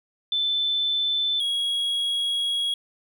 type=tone pair in turn; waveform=sine / triangle; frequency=3524 / 3315 Hz; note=A7 / G#7; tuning=+2 / -4 cents; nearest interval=minor second; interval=106 cents; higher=first; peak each=-21 dBFS; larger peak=neither; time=0.32-1.4 / 1.4-2.74 s; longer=second; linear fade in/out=2 ms; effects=none